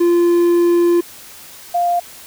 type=tone pair in turn; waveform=triangle / sine; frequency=345.8 / 699.6 Hz; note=F4 / F5; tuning=-17 / +3 cents; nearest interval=octave; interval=1220 cents; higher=second; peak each=-8 / -13 dBFS; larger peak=first; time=0-1.01 / 1.74-2 s; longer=first; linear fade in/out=10 ms; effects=white hiss -38 dBFS RMS until 2.26 s